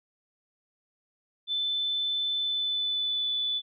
sine tone with pitch glide, 3520 to 3480 Hz, A7 to A7, 0 to -20 cents, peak -26 dBFS, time 1.47-3.62 s, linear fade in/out 50 ms, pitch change -20 cents, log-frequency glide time 2.36-3.3 s, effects none

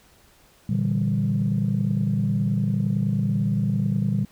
sine chord, E half-diminished seventh, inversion second, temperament equal, 116.54 / 146.83 / 164.81 / 196 Hz, Bb2 / D3 / E3 / G3, 0 / 0 / 0 / 0 cents, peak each -24 / -25 / -29 / -23 dBFS, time 0.69-4.25 s, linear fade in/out 5 ms, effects tanh soft clip ceiling -13 dBFS + pink hiss -56 dBFS RMS until 4.31 s

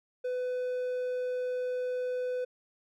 triangle tone, 501 Hz, B4, 25 cents sharp, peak -28 dBFS, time 0.24-2.45 s, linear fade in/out 10 ms, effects none

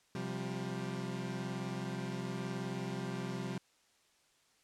30% pulse chord, C suspended fourth, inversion none, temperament equal with one note detuned, 130.81 / 176.95 / 196 Hz, C3 / F3 / G3, 0 / +23 / 0 cents, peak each -39 / -39 / -39 dBFS, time 0.15-3.58 s, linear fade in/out 2 ms, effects white hiss -70 dBFS RMS until 4.63 s + low-pass 8000 Hz 12 dB/octave

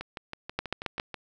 two click trains, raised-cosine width 0.3 ms, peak -12 / -20 dBFS, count 4 / 8, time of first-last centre 0.59-0.999 / 0.01-1.143 s, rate 7.34 / 6.18 Hz, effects none

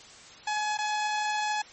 sawtooth tone with dropouts, 846 Hz, G#5, 32 cents sharp, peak -23 dBFS, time 0.47-1.62 s, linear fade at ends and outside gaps 5 ms, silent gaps 0.773-0.786 s, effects white hiss -49 dBFS RMS until 1.72 s + MP3 32 kbps

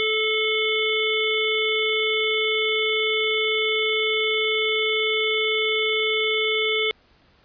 harmonic tone, 435.5 Hz, A4, 18 cents flat, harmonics 1 / 3 / 5 / 7 / 8, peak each -24 / -34 / -24 / -28 / -27 dBFS, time 0-6.91 s, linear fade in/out 0 ms, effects pink hiss -58 dBFS RMS until 7.44 s + resampled to 11025 Hz

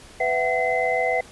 sine tone cluster, 500 / 665 / 752 / 2048 Hz, B4 / E5 / F#5 / C7, +21 / +15 / +28 / -38 cents, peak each -25 dBFS, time 0.2-1.21 s, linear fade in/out 5 ms, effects pink hiss -46 dBFS RMS until 1.31 s + resampled to 24000 Hz

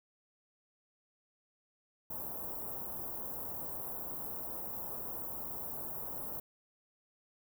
white band-stop noise, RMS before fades -41 dBFS, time 2.1-6.4 s, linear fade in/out 5 ms, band 1000 to 14000 Hz, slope 24 dB/octave, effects none

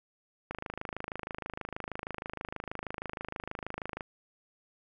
click train, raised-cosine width 0.5 ms, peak -21 dBFS, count 93, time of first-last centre 0.51-4.008 s, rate 26.3 Hz, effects none

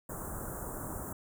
pink band-stop noise, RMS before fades -40 dBFS, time 0.09-1.13 s, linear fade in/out 5 ms, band 1500 to 7400 Hz, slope 48 dB/octave, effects none

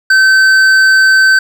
triangle tone with hard clipping, 1540 Hz, G6, 31 cents flat, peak -6 dBFS, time 0.1-1.39 s, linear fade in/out 5 ms, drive 11 dB, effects none

